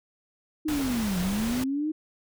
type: linear two-way sweep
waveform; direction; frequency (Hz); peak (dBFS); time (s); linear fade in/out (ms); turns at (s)
sine; down then up; 316.5 to 175.2 to 316.5; -25; 0.65-1.92; 10; 1.19
type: noise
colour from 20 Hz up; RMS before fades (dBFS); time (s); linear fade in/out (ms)
pink; -34; 0.68-1.64; 5
effects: none